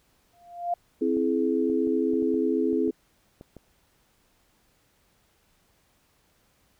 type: tone with exponential growth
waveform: sine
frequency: 697 Hz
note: F5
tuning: 4 cents flat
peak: -21 dBFS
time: 0.33-0.74 s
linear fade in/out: 5 ms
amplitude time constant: 87 ms
type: chord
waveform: sine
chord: C augmented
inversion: none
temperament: equal with one note detuned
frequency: 261.6 / 329.6 / 423.8 Hz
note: C4 / E4 / G#4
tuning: 0 / 0 / +35 cents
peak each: -26 dBFS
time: 1.01-2.91 s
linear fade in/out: 10 ms
type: clicks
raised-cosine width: 2 ms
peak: -30 dBFS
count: 10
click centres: 1.169 / 1.698 / 1.873 / 2.135 / 2.225 / 2.342 / 2.73 / 2.878 / 3.411 / 3.567 s
effects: pink hiss -66 dBFS RMS until 6.79 s